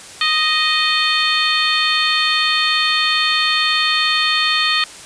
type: harmonic tone with a mistuned harmonic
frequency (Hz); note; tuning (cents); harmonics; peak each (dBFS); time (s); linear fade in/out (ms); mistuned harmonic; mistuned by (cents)
622.3; D#5; 0; 2 / 3 / 4 / 5 / 6 / 7; -21 / -21 / -21 / -21 / -21 / -21; 0.21-4.84; 2; 6; -58
effects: white hiss -36 dBFS RMS until 5.05 s + resampled to 22050 Hz